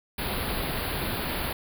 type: band-stop noise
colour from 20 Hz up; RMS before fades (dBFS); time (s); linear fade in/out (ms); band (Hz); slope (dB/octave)
pink; -30; 0.18-1.53; 5; 4700 to 10000; 96
effects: none